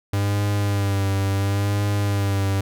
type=tone with vibrato; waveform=45% pulse; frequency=100 Hz; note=G2; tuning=35 cents sharp; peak=-19 dBFS; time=0.13-2.61 s; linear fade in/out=5 ms; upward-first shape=sine; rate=0.72 Hz; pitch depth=38 cents each way; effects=none